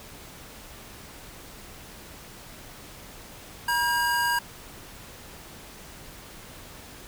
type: tone pair together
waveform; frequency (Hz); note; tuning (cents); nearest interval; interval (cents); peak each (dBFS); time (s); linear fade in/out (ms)
square; 958 / 1611.2; A#5 / G6; +47 / +47; major sixth; 900; -26; 3.68-4.39; 5
effects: pink hiss -45 dBFS RMS until 7.07 s